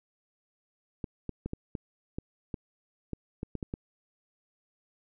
clicks, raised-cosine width 3 ms, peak -21 dBFS, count 12, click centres 1.042 / 1.293 / 1.46 / 1.534 / 1.752 / 2.185 / 2.542 / 3.133 / 3.431 / 3.553 / 3.628 / 3.739 s, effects none

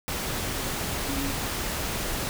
sine tone in noise, 277.2 Hz, C#4, in tune, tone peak -30 dBFS, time 1.09-1.31 s, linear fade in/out 0 ms, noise pink, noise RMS -30 dBFS, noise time 0.08-2.29 s, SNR -3 dB, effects none

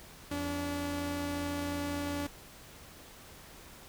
sawtooth tone pair together, 85.4 / 287.4 Hz, F2 / D4, -38 / -37 cents, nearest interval octave + major sixth, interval 2101 cents, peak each -36 / -30 dBFS, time 0.31-2.27 s, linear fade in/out 5 ms, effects pink hiss -52 dBFS RMS until 3.88 s

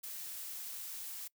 blue noise, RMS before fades -44 dBFS, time 0.03-1.28 s, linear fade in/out 10 ms, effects noise-tail reverb RT60 0.1 s tail -23 dB re dry

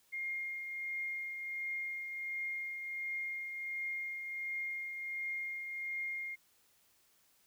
sine tone with tremolo, 2127 Hz, C7, 28 cents sharp, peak -35 dBFS, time 0.12-6.36 s, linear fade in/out 20 ms, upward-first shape triangle, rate 1.4 Hz, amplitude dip 45%, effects white hiss -70 dBFS RMS until 7.46 s

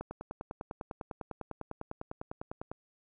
click train, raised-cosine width 1 ms, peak -25 dBFS, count 28, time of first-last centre 0.01-2.715 s, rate 9.98 Hz, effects none

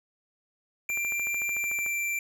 square tone with pitch glide, 2368 to 2352 Hz, D7 to D7, +14 to +2 cents, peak -28 dBFS, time 0.89-2.19 s, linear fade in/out 2 ms, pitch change -12 cents, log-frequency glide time 1.48-1.77 s
click train, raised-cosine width 0.5 ms, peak -27 dBFS, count 14, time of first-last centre 0.9-1.863 s, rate 13.5 Hz
effects none

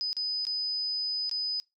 sine tone with dropouts, 5000 Hz, D#8, 8 cents sharp, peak -28 dBFS, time 0.01-1.6 s, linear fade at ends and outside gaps 0 ms, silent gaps 0.13-0.167 / 0.452-0.468 / 1.295-1.313 s, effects noise-tail reverb RT60 0.2 s tail -22 dB re dry

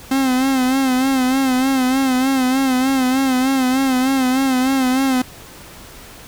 45% pulse tone with vibrato, 261.6 Hz, C4, in tune, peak -14 dBFS, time 0.11-5.22 s, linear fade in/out 5 ms, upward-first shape sine, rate 3.3 Hz, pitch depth 62 cents each way, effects pink hiss -39 dBFS RMS until 6.27 s

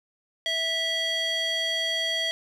square tone with band-pass filter, 655 Hz, E5, 11 cents flat, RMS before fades -27 dBFS, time 0.46-2.31 s, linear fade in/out 0 ms, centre 3100 Hz, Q 2.7, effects none

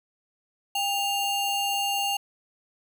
square ring-modulated tone, 1798 Hz, A6, 37 cents sharp, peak -22 dBFS, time 0.75-2.17 s, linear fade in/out 5 ms, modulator 1000 Hz, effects none

